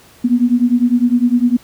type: beating tone pair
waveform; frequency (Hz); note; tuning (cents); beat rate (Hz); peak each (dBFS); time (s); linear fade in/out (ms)
sine; 238.1 / 248; A#3 / B3; +37 / +7; 9.9; -13; 0.24-1.57; 10
effects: pink hiss -45 dBFS RMS until 1.63 s + high-pass 60 Hz 12 dB/octave